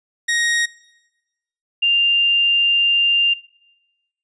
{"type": "tone pair in turn", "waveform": ["sawtooth", "sine"], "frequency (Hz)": [1876, 2794], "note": ["A#6", "F7"], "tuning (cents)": [11, 0], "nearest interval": "perfect fifth", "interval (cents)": 689, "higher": "second", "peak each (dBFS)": -13, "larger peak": "neither", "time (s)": [[0.28, 0.66], [1.82, 3.34]], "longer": "second", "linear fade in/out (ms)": 10, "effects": ["noise-tail reverb RT60 1.0 s tail -21 dB re dry", "resampled to 22050 Hz"]}